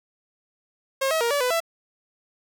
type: tone with pitch steps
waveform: sawtooth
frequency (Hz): 538 / 641 / 469.4 / 574 / 500 / 665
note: C5 / E5 / A#4 / D5 / B4 / E5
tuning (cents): +48 / -49 / +12 / -40 / +21 / +15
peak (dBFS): -17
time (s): 1.01-1.604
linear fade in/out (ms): 10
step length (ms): 99
effects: none